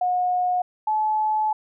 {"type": "tone pair in turn", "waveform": "sine", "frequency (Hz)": [724, 861], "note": ["F#5", "A5"], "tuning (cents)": [-38, -38], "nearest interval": "minor third", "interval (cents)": 300, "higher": "second", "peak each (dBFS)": -19, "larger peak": "neither", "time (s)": [[0.01, 0.62], [0.87, 1.53]], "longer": "second", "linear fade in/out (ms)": 5, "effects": []}